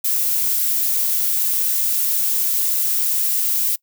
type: noise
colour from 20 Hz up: violet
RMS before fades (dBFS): -19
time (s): 0.04-3.76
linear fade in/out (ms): 10
effects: noise-tail reverb RT60 0.1 s tail -24 dB re dry